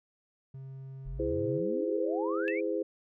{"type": "tone with pitch glide", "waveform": "triangle", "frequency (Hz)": [133.9, 136.24], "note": ["C3", "C#3"], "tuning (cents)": [40, -30], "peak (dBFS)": -39, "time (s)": [0.54, 1.6], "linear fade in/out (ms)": 5, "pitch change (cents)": 30, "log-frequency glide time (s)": [1.11, 1.39]}
{"type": "exponential sweep", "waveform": "sine", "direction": "up", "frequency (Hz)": [38.02, 2441], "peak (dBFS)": -36, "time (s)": [1.05, 2.61], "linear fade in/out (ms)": 20}
{"type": "chord", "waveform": "sine", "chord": "E augmented", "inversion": "none", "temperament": "just", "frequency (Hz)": [329.6, 412, 515], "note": ["E4", "G#4", "B#4"], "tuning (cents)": [0, -14, -28], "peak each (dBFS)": -33, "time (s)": [1.19, 2.83], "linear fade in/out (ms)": 10}
{"type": "tone with exponential decay", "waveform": "sine", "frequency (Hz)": 2637, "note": "E7", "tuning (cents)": 0, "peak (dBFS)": -30, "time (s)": [2.48, 2.6], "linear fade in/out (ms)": 0, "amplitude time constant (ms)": 24}
{"effects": []}